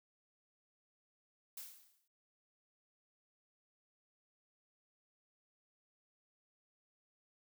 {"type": "noise with exponential decay", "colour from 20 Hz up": "blue", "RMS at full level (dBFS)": -45, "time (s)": [1.57, 2.08], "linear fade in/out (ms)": 5, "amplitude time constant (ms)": 110, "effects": ["noise-tail reverb RT60 0.1 s tail -24 dB re dry"]}